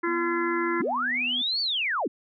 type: harmonic tone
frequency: 341.3 Hz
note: F4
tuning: 40 cents flat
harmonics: 1 / 3 / 4 / 5 / 6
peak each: -26 / -31 / -32 / -33 / -34 dBFS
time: 0.03-0.82 s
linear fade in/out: 10 ms
type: tone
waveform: triangle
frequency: 247.5 Hz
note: B3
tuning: 4 cents sharp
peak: -34 dBFS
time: 0.07-1.42 s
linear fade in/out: 5 ms
type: linear two-way sweep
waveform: sine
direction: up then down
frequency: 160.1 to 4590 to 180.5 Hz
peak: -24 dBFS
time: 0.8-2.08 s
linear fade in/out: 10 ms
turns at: 1.61 s
effects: none